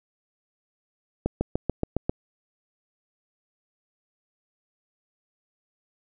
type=accelerating click train; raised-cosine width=2 ms; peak=-10 dBFS; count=7; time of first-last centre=1.26-2.095 s; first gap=150 ms; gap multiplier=0.97; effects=none